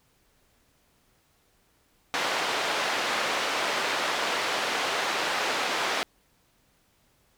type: band-pass noise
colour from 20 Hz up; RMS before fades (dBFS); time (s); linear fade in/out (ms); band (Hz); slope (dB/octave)
pink; -28; 2.14-6.03; 0; 560 to 4200; 12
effects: pink hiss -66 dBFS RMS until 7.37 s